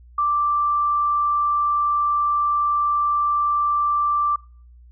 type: tone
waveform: sine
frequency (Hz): 1174.7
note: D6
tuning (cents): 0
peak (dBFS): -17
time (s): 0.18-4.36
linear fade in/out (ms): 5
effects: noise-tail reverb RT60 0.5 s tail -26 dB re dry + added 60 Hz sine -44 dBFS peak until 4.91 s